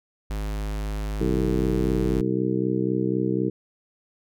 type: tone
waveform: square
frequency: 51.91 Hz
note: G#1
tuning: in tune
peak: -27 dBFS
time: 0.3-2.21 s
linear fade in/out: 5 ms
type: harmonic tone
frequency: 64 Hz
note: C2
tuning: 38 cents flat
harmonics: 2 / 3 / 4 / 5 / 6 / 7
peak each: -29 / -27 / -34 / -26 / -28 / -30 dBFS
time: 1.2-3.5 s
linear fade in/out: 10 ms
effects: none

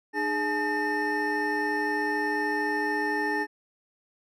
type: tone cluster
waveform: triangle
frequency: 301.9 / 415.6 / 855 / 1806 Hz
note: D4 / G#4 / A5 / A6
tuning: +48 / +1 / -50 / +45 cents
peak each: -30 / -30 / -29 / -27 dBFS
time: 0.13-3.47 s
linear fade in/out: 50 ms
effects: none

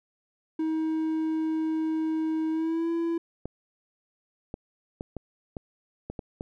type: tone with pitch glide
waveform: triangle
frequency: 317.3 to 334.4 Hz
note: D#4 to E4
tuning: +34 to +25 cents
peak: -23 dBFS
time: 0.59-3.18 s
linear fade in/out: 5 ms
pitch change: +91 cents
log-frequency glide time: 2.51-2.9 s
type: clicks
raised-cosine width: 2 ms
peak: -21 dBFS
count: 8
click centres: 3.456 / 4.541 / 5.009 / 5.167 / 5.568 / 6.1 / 6.192 / 6.409 s
effects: none

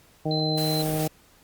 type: harmonic tone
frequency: 155.56 Hz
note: D#3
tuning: in tune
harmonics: 1 / 2 / 3 / 4 / 5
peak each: -26 / -29 / -31 / -32 / -33 dBFS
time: 0.25-1.08 s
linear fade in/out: 10 ms
type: tone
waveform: sine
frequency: 4066 Hz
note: B7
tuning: 50 cents sharp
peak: -28 dBFS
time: 0.31-0.82 s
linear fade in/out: 2 ms
type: noise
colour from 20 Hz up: white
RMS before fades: -34 dBFS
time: 0.57-1.08 s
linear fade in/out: 10 ms
effects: pink hiss -57 dBFS RMS until 1.43 s + Opus 48 kbps

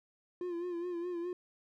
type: tone with vibrato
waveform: triangle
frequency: 349.2 Hz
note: F4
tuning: in tune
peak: -33 dBFS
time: 0.41-1.33 s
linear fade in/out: 2 ms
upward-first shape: sine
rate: 4.8 Hz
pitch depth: 55 cents each way
effects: none

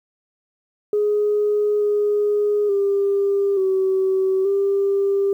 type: tone with pitch steps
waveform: sine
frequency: 417 / 414.6 / 398.5 / 380.6 / 396.4 Hz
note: G#4 / G#4 / G4 / F#4 / G4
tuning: +7 / -3 / +28 / +49 / +19 cents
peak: -15 dBFS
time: 0.93-5.33 s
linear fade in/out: 2 ms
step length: 880 ms
effects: tanh soft clip ceiling -11 dBFS + 9-bit

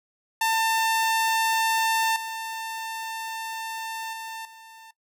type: tone with level steps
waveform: sawtooth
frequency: 896 Hz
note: A5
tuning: 31 cents sharp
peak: -17 / -27 / -30 / -41 dBFS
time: 0.41-4.91 s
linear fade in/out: 5 ms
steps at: 2.16 / 4.13 / 4.45 s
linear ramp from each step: 2 ms
effects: noise-tail reverb RT60 0.1 s tail -18 dB re dry

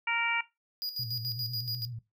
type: harmonic tone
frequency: 465.4 Hz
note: A#4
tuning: 3 cents flat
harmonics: 2 / 3 / 4 / 5 / 6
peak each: -34 / -36 / -37 / -30 / -37 dBFS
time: 0.07-0.41 s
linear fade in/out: 5 ms
type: tone with tremolo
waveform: square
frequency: 4892 Hz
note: D#8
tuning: 30 cents flat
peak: -33 dBFS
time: 0.82-1.85 s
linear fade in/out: 0 ms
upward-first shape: square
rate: 7 Hz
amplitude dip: 70%
type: tone with vibrato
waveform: sine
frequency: 118.1 Hz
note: A#2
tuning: 23 cents sharp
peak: -37 dBFS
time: 0.99-1.99 s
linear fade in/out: 5 ms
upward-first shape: square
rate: 8 Hz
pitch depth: 72 cents each way
effects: noise-tail reverb RT60 0.2 s tail -17 dB re dry

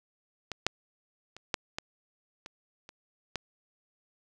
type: clicks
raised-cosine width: 0.2 ms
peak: -18 / -7 / -28 / -10 / -16 / -25 / -29 / -15 dBFS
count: 8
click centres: 0.517 / 0.666 / 1.366 / 1.542 / 1.785 / 2.461 / 2.891 / 3.357 s
effects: none

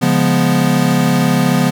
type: chord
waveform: square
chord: C# dominant seventh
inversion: none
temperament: equal with one note detuned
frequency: 140.2 / 174.61 / 207.7 / 246.9 Hz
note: C#3 / E#3 / G#3 / B3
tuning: +20 / 0 / 0 / 0 cents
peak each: -18 / -16 / -20 / -16 dBFS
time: 0.01-1.71 s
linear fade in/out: 20 ms
effects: none

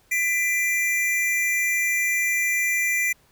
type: tone pair together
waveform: square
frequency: 2000 / 2373 Hz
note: B6 / D7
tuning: +21 / +17 cents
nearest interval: minor third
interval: 296 cents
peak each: -24 dBFS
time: 0.11-3.13 s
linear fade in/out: 10 ms
effects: pink hiss -60 dBFS RMS until 3.31 s

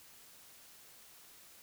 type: silence
effects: white hiss -58 dBFS RMS until 1.62 s

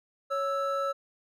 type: tone pair together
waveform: triangle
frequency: 554.4 / 1318.6 Hz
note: C#5 / E6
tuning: 0 / 0 cents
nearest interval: octave + minor third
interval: 1500 cents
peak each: -28 dBFS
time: 0.3-0.93 s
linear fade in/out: 20 ms
effects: none

